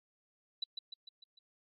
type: tone with echo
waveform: sine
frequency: 3951 Hz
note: B7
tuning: in tune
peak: -33 dBFS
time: 0.62-0.64 s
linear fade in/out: 5 ms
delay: 150 ms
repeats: 5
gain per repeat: -5 dB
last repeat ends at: 1.39 s
effects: AAC 32 kbps